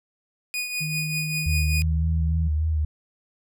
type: tone with tremolo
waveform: sawtooth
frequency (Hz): 2475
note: D#7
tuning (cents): -10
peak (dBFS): -21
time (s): 0.54-1.82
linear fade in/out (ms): 0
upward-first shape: triangle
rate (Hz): 5.1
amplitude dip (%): 60
type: tone with pitch glide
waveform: sine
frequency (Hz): 154.7 to 160.53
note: D#3 to E3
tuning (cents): -10 to -46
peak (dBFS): -27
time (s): 0.8-2.49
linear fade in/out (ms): 20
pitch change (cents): +64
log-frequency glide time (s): 1.68-1.99
type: tone with vibrato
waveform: sine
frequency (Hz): 77.78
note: D#2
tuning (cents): 0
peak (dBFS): -20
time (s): 1.46-2.85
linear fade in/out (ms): 5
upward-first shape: sine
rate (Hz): 3.5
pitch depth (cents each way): 43
effects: none